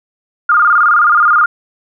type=tone with vibrato; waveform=sine; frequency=1313 Hz; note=E6; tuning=7 cents flat; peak=-6 dBFS; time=0.49-1.46 s; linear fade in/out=5 ms; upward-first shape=square; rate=19 Hz; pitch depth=120 cents each way; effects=none